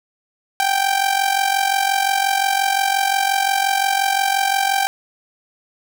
sawtooth tone with amplitude modulation, 784 Hz, G5, in tune, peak -9 dBFS, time 0.6-4.87 s, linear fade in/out 0 ms, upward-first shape sine, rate 45.7 Hz, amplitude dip 70%, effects none

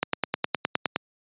click train, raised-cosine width 0.3 ms, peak -6 dBFS, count 10, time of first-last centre 0.03-0.961 s, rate 9.67 Hz, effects high-pass 150 Hz 12 dB/octave + resampled to 8000 Hz

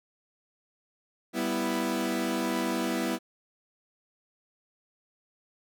sawtooth chord, E minor, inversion first, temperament equal, 196 / 246.9 / 329.6 Hz, G3 / B3 / E4, 0 / 0 / 0 cents, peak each -30 / -27 / -27 dBFS, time 1.33-3.19 s, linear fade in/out 50 ms, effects none

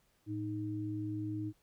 sine tone pair together, 110 / 311.1 Hz, A2 / D#4, 0 / 0 cents, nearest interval octave + tritone, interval 1800 cents, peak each -39 / -37 dBFS, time 0.26-1.53 s, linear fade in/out 50 ms, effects pink hiss -73 dBFS RMS until 1.62 s

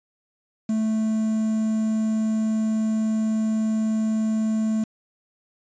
triangle tone with quantisation, 219.1 Hz, A3, 7 cents flat, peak -18 dBFS, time 0.69-4.84 s, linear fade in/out 5 ms, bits 7, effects resampled to 16000 Hz

